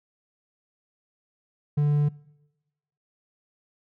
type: tone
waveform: triangle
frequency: 146.9 Hz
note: D3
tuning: 1 cent sharp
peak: -17 dBFS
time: 1.77-2.09 s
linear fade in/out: 10 ms
effects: noise-tail reverb RT60 1.0 s tail -23 dB re dry